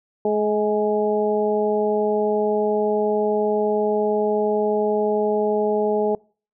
harmonic tone with a mistuned harmonic, 211.4 Hz, G#3, 31 cents sharp, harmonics 1 / 2 / 3 / 4, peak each -26 / -19 / -25 / -27 dBFS, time 0.25-6.15 s, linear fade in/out 2 ms, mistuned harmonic 4, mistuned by -24 cents, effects noise-tail reverb RT60 0.4 s tail -25 dB re dry

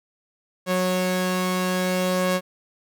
sawtooth tone pair together, 183.6 / 550.2 Hz, F#3 / C#5, -13 / -13 cents, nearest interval octave + perfect fifth, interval 1900 cents, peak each -19 / -21 dBFS, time 0.66-2.41 s, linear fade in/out 50 ms, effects none

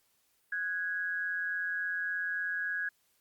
sine tone pair together, 1480 / 1656.5 Hz, F#6 / G#6, 0 / -5 cents, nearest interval major second, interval 195 cents, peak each -38 / -32 dBFS, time 0.52-2.89 s, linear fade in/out 5 ms, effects white hiss -72 dBFS RMS until 3.2 s + Opus 48 kbps

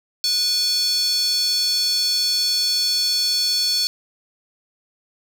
square tone with high-pass filter, 489.5 Hz, B4, 15 cents flat, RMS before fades -20 dBFS, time 0.24-3.87 s, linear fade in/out 0 ms, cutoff 4500 Hz, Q 7.2, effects 9-bit

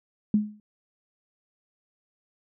sine tone with exponential decay, 210.4 Hz, G#3, 23 cents sharp, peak -15 dBFS, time 0.34-0.6 s, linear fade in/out 2 ms, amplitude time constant 56 ms, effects none

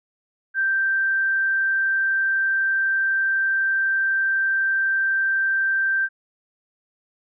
sine tone, 1568 Hz, G6, in tune, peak -18 dBFS, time 0.54-6.09 s, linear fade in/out 50 ms, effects none

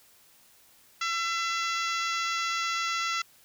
harmonic tone, 673 Hz, E5, 36 cents sharp, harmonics 2 / 3 / 4 / 5 / 6 / 7 / 8 / 9 / 10, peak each -30 / -34 / -36 / -38 / -40 / -41 / -42 / -43 / -44 dBFS, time 1.01-3.22 s, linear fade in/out 5 ms, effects white hiss -59 dBFS RMS until 3.44 s

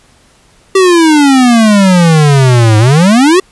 square exponential two-way sweep, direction down then up, 390 to 105.4 to 390 Hz, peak -4 dBFS, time 0.75-3.4 s, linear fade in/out 5 ms, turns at 2.78 s, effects pink hiss -46 dBFS RMS until 3.51 s + resampled to 24000 Hz

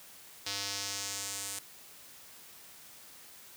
square tone with band-pass filter sweep, 100 Hz, G2, 35 cents sharp, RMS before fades -38 dBFS, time 0.46-1.59 s, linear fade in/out 5 ms, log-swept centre 4700 to 8800 Hz, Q 1.9, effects white hiss -53 dBFS RMS until 3.56 s + high-pass 60 Hz 12 dB/octave

